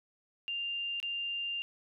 sine tone with dropouts, 2794 Hz, F7, in tune, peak -33 dBFS, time 0.48-1.62 s, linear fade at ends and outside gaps 0 ms, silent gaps 1.001-1.028 s, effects none

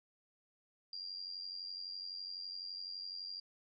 sine tone with amplitude modulation, 4773 Hz, D8, 27 cents sharp, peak -39 dBFS, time 0.93-3.4 s, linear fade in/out 2 ms, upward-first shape sine, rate 91.9 Hz, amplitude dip 70%, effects none

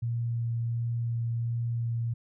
sine tone with vibrato, 117.1 Hz, A#2, 8 cents sharp, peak -27 dBFS, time 0.02-2.14 s, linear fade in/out 10 ms, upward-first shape sine, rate 1.4 Hz, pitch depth 9 cents each way, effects none

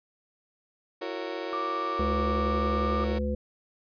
35% pulse chord, F# dominant seventh, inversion third, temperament just, 333 / 370 / 462.5 / 555 Hz, E4 / F#4 / A#4 / C#5, +18 / 0 / -14 / +2 cents, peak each -36 dBFS, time 1.01-3.19 s, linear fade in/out 10 ms
sine tone with pitch glide, 1174.7 to 1187.7 Hz, D6 to D6, 0 to +19 cents, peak -29 dBFS, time 1.53-3.04 s, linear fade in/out 0 ms, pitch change +19 cents, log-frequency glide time 2.39-2.9 s
harmonic tone, 71.8 Hz, D2, 39 cents flat, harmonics 1 / 3 / 5 / 7, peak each -29 / -31 / -40 / -32 dBFS, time 1.99-3.35 s, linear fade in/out 5 ms
effects resampled to 11025 Hz

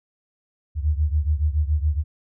sine beating tone pair, 73.42 / 80.52 Hz, D2 / E2, 0 / -40 cents, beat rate 7.1 Hz, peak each -20 / -23 dBFS, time 0.75-2.04 s, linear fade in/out 50 ms, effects none

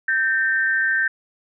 sine tone pair together, 1560.2 / 1814 Hz, G6 / A#6, -9 / -48 cents, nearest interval minor third, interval 261 cents, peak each -19 / -21 dBFS, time 0.08-1.08 s, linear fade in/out 5 ms, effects none

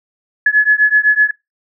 sine beating tone pair, 1700 / 1707.9 Hz, G#6 / G#6, +40 / +48 cents, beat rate 7.9 Hz, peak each -11 dBFS, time 0.46-1.31 s, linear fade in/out 5 ms, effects noise-tail reverb RT60 0.2 s tail -24 dB re dry

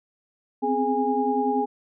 sine tone cluster, 255.4 / 265.8 / 419.8 / 820 Hz, C4 / C4 / G#4 / G#5, -42 / +27 / +19 / -22 cents, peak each -27 / -29 / -26 / -24 dBFS, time 0.62-1.66 s, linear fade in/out 20 ms, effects none

